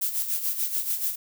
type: noise with tremolo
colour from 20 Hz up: violet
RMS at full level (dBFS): -25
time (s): 0.01-1.16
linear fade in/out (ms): 10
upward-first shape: sine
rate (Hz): 6.9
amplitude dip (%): 65
effects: none